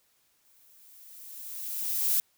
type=noise with exponential growth; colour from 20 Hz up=violet; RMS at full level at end=-24 dBFS; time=0.45-2.2 s; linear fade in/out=0 ms; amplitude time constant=380 ms; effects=white hiss -69 dBFS RMS until 2.37 s